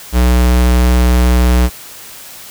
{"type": "tone", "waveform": "square", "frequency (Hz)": 61.5, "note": "B1", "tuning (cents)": -7, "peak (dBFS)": -8, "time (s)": [0.12, 1.7], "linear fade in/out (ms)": 50, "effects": ["white hiss -33 dBFS RMS until 2.5 s"]}